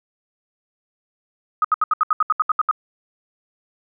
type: tone bursts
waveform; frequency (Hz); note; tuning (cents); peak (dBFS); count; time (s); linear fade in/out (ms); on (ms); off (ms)
sine; 1256; D#6; +16; -13; 12; 1.62-2.712; 2; 25; 72
effects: none